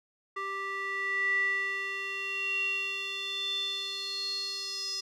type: tone with band-pass filter sweep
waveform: square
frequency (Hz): 392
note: G4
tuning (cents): 0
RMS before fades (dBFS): -33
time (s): 0.36-5.01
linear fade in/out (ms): 10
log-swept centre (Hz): 1500 to 5200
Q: 9.4
effects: none